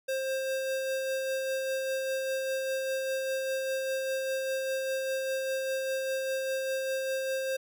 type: tone with tremolo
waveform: square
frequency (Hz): 530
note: C5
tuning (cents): +22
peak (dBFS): -29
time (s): 0.08-7.57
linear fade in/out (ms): 10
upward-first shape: sine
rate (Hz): 5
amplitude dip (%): 25
effects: none